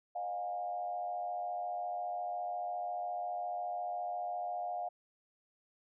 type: tone with frequency modulation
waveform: sine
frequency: 713 Hz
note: F5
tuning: 36 cents sharp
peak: -35 dBFS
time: 0.15-4.89 s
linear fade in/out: 10 ms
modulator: 94.4 Hz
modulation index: 0.73
effects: none